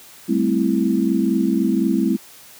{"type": "chord", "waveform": "sine", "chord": "A minor seventh", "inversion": "third", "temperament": "equal", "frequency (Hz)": [196, 220, 261.6, 329.6], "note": ["G3", "A3", "C4", "E4"], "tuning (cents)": [0, 0, 0, 0], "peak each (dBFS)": -21, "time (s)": [0.28, 2.17], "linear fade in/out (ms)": 20, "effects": ["white hiss -44 dBFS RMS until 2.59 s", "high-pass 80 Hz 12 dB/octave"]}